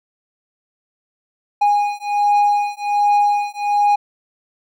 triangle beating tone pair, 822 / 823.3 Hz, G#5 / G#5, -18 / -15 cents, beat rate 1.3 Hz, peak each -15 dBFS, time 1.61-3.96 s, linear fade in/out 10 ms, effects none

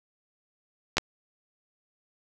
clicks, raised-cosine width 0.2 ms, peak -6 / -6 dBFS, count 2, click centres 0.97 / 0.982 s, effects none

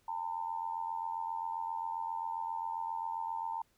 sine tone with amplitude modulation, 906 Hz, A#5, 50 cents flat, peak -31 dBFS, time 0.08-3.62 s, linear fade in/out 5 ms, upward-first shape sine, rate 87.5 Hz, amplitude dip 80%, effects pink hiss -72 dBFS RMS until 3.77 s

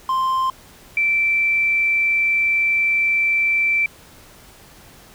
triangle / sine tone pair in turn, 1046.5 / 2336 Hz, C6 / D7, 0 / -10 cents, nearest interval octave + major second, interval 1390 cents, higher second, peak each -15 dBFS, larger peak neither, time 0.09-0.5 / 0.97-3.86 s, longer second, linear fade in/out 2 ms, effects pink hiss -46 dBFS RMS until 5.14 s

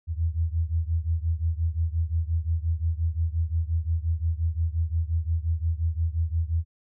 sine beating tone pair, 80.2 / 85.9 Hz, E2 / F2, -47 / -28 cents, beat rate 5.7 Hz, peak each -25 / -27 dBFS, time 0.07-6.65 s, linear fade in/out 50 ms, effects none

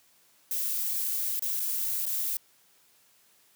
violet noise with dropouts, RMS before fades -30 dBFS, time 0.51-2.37 s, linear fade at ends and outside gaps 2 ms, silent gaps 1.394-1.422 / 1.597-1.601 / 2.056-2.064 s, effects white hiss -63 dBFS RMS until 3.55 s + high-pass 100 Hz 12 dB/octave

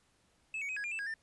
triangle tone with pitch steps, 2605 / 2243 / 2528 / 1662 / 2402 / 2646 / 1642 / 1791 Hz, E7 / C#7 / D#7 / G#6 / D7 / E7 / G#6 / A6, -21 / +20 / +27 / +1 / +38 / +6 / -20 / +30 cents, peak -34 dBFS, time 0.54-1.14 s, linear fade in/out 2 ms, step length 75 ms, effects pink hiss -71 dBFS RMS until 1.22 s + resampled to 24000 Hz

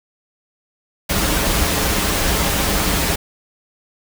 pink noise with comb filter, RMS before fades -18 dBFS, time 1.09-3.16 s, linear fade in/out 10 ms, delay 8.1 ms, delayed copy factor -0.5, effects none

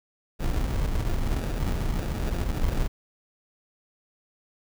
brown noise with sample-and-hold, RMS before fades -26 dBFS, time 0.39-2.88 s, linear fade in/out 20 ms, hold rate 1050 Hz, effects none

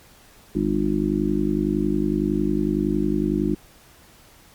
harmonic tone with a mistuned harmonic, 50.9 Hz, G#1, 34 cents flat, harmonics 1 / 3 / 4 / 5 / 6 / 7, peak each -30 / -29 / -24 / -31 / -23 / -26 dBFS, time 0.55-3.55 s, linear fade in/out 5 ms, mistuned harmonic 1, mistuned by +59 cents, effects pink hiss -51 dBFS RMS until 4.54 s + MP3 96 kbps

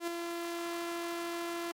sawtooth tone with ADSR envelope, 341.2 Hz, F4, 40 cents flat, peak -27 dBFS, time 0-1.72 s, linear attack 75 ms, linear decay 5 ms, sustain -5 dB, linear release 9 ms, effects AAC 48 kbps

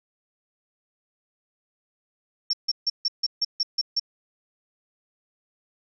sine tone bursts, 5460 Hz, F8, 40 cents flat, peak -20 dBFS, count 9, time 2.5-3.997 s, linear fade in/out 5 ms, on 33 ms, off 150 ms, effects none

